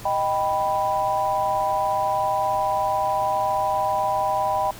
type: chord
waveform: sine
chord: Eb augmented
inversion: none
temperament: equal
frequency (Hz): 622.3 / 784 / 987.8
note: Eb5 / G5 / B5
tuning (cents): 0 / 0 / 0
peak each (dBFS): -26 / -23 / -24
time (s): 0.05-4.71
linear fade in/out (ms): 5
effects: added 115 Hz sine -43 dBFS peak until 4.79 s + pink hiss -41 dBFS RMS until 4.79 s